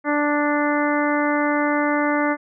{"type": "harmonic tone", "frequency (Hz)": 293.7, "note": "D4", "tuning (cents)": 0, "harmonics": [1, 2, 3, 4, 5, 6, 7], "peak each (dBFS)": [-21, -24, -26, -27, -28, -29, -29], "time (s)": [0.04, 2.37], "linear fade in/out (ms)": 50, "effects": []}